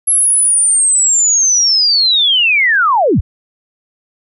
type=linear sweep; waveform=sine; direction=down; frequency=11175 to 30.87 Hz; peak=-8 dBFS; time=0.07-3.21 s; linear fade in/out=10 ms; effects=none